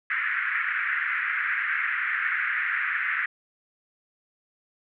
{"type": "band-pass noise", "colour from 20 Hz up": "white", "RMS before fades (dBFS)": -27, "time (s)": [0.1, 3.26], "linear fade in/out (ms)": 5, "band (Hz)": [1400, 2100], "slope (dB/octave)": 48, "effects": []}